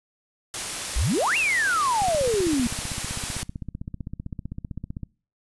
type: noise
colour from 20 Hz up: white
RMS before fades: -30 dBFS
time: 0.54-3.43 s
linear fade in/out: 0 ms
type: exponential two-way sweep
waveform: sine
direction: up then down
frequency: 46.16 to 2822 to 227.4 Hz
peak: -20 dBFS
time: 0.96-2.67 s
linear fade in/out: 0 ms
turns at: 1.37 s
type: click train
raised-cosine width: 5 ms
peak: -20 dBFS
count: 48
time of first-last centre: 2.02-5.033 s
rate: 15.6 Hz
effects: noise-tail reverb RT60 0.4 s tail -25 dB re dry + resampled to 24000 Hz